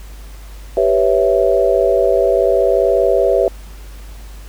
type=chord; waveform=sine; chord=C# half-diminished seventh; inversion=second; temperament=equal; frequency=392 / 493.9 / 554.4 / 659.3 Hz; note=G4 / B4 / C#5 / E5; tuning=0 / 0 / 0 / 0 cents; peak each=-16 dBFS; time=0.77-3.48 s; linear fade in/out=2 ms; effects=added 50 Hz sine -31 dBFS peak until 4.48 s + pink hiss -43 dBFS RMS until 4.48 s

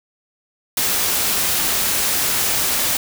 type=noise; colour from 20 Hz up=white; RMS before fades=-19 dBFS; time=0.77-2.97 s; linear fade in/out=2 ms; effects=none

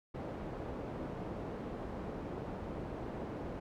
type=low-pass noise; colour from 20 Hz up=white; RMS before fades=-42 dBFS; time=0.14-3.6 s; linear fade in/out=10 ms; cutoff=500 Hz; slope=12 dB/octave; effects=none

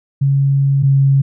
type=tone pair in turn; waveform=sine; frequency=138.3 / 137.19 Hz; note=C#3 / C#3; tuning=-4 / -18 cents; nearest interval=unison; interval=14 cents; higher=first; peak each=-10 / -8 dBFS; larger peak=second; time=0.21-0.83 / 0.83-1.22 s; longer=first; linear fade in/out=10 ms; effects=none

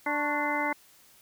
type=harmonic tone with a mistuned harmonic; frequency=294.2 Hz; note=D4; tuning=3 cents sharp; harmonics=1 / 2 / 3 / 4 / 5 / 6 / 7; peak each=-34 / -35 / -31 / -36 / -36 / -40 / -31 dBFS; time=0.06-0.73 s; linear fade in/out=5 ms; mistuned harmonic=4; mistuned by=-97 cents; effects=white hiss -58 dBFS RMS until 1.21 s

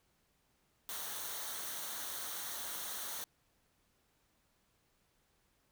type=noise with comb filter; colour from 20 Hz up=white; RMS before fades=-42 dBFS; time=0.89-3.24 s; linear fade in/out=0 ms; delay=0.4 ms; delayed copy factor=-0.55; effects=pink hiss -75 dBFS RMS until 5.71 s

